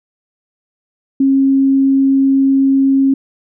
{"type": "tone", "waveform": "sine", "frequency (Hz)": 270.8, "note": "C#4", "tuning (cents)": -40, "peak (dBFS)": -8, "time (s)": [1.2, 3.14], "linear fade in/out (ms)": 5, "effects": []}